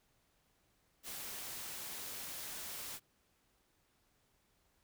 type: noise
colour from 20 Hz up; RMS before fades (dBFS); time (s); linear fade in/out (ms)
white; -45; 1.03-3; 50
effects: pink hiss -75 dBFS RMS until 4.83 s